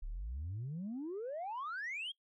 sine exponential sweep, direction up, 32 to 3322 Hz, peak -37 dBFS, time 0.02-2.12 s, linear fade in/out 10 ms, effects noise-tail reverb RT60 0.1 s tail -22 dB re dry + tanh soft clip ceiling -36 dBFS

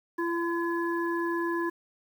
harmonic tone, 339.3 Hz, F4, 50 cents flat, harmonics 1 / 3 / 5, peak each -28 / -33 / -35 dBFS, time 0.18-1.7 s, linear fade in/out 10 ms, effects 9-bit

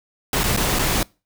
pink noise with dropouts, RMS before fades -20 dBFS, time 0.33-1.03 s, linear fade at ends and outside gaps 2 ms, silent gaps 0.435-0.439 / 0.565-0.573 / 0.789-0.792 s, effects noise-tail reverb RT60 0.3 s tail -25 dB re dry

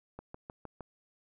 click train, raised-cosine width 1 ms, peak -29 dBFS, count 5, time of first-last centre 0.19-0.807 s, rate 6.48 Hz, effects none

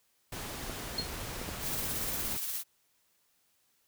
pink noise, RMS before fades -40 dBFS, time 0.32-2.37 s, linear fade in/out 5 ms
clicks, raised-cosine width 2 ms, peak -26 dBFS, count 4, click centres 0.697 / 0.998 / 1.415 / 1.49 s
sine tone with exponential decay, 4270 Hz, C8, 34 cents sharp, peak -27 dBFS, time 0.98-1.1 s, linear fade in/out 5 ms, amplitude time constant 25 ms
blue noise with tremolo, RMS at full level -34 dBFS, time 1.6-2.64 s, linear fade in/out 50 ms, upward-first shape triangle, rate 17 Hz, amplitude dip 40%
effects white hiss -72 dBFS RMS until 3.87 s

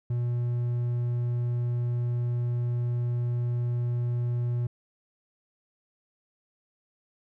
triangle tone, 120.7 Hz, B2, 39 cents flat, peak -23 dBFS, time 0.1-4.67 s, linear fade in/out 5 ms, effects none

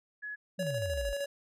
sine tone, 1691 Hz, G#6, 31 cents sharp, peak -37 dBFS, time 0.22-0.36 s, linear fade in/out 20 ms
sine exponential sweep, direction down, 195 to 44.61 Hz, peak -34 dBFS, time 0.58-1.14 s, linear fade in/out 20 ms
square tone with tremolo, 564 Hz, C#5, 30 cents sharp, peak -32 dBFS, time 0.59-1.26 s, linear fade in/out 5 ms, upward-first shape square, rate 13 Hz, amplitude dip 40%
effects resampled to 32000 Hz

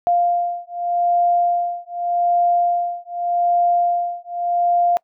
sine beating tone pair, 698.5 / 699.34 Hz, F5 / F5, 0 / +2 cents, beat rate 0.84 Hz, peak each -19 dBFS, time 0.07-4.97 s, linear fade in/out 0 ms, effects noise-tail reverb RT60 0.1 s tail -24 dB re dry

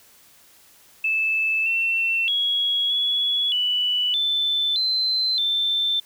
sine tone with pitch steps, 2625 / 2697 / 3326 / 3379 / 2964 / 3525 / 4080 / 3552 Hz, E7 / E7 / G#7 / G#7 / F#7 / A7 / C8 / A7, -8 / +39 / +2 / +29 / +2 / +2 / -44 / +16 cents, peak -19 dBFS, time 1.04-6 s, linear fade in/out 5 ms, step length 620 ms, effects white hiss -53 dBFS RMS until 6.05 s

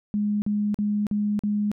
sine tone bursts, 207.7 Hz, G#3, in tune, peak -21 dBFS, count 5, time 0.14-1.716 s, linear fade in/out 0 ms, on 280 ms, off 44 ms, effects none

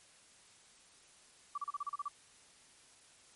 sine tone bursts, 1157 Hz, D6, 26 cents flat, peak -35 dBFS, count 9, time 1.55-2.083 s, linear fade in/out 5 ms, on 29 ms, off 34 ms, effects white hiss -62 dBFS RMS until 3.35 s + MP3 48 kbps

